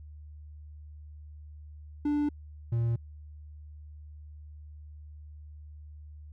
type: tone pair in turn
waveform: triangle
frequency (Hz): 293.7 / 116.55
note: D4 / A#2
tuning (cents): 0 / 0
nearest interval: octave + major third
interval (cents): 1600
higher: first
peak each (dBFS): -23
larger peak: neither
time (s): 2.05-2.29 / 2.72-2.96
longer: neither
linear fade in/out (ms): 5
effects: added 75 Hz sine -44 dBFS peak until 6.32 s